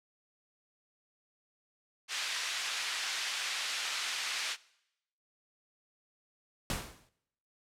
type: band-pass noise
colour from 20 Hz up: pink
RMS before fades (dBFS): -36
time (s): 2.08-4.57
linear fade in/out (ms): 50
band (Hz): 1900 to 5800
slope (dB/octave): 12
type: noise with exponential decay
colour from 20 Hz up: pink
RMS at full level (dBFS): -31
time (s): 6.7-7.09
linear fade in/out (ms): 1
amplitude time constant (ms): 83
effects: noise-tail reverb RT60 0.8 s tail -21 dB re dry + low-pass 12000 Hz 12 dB/octave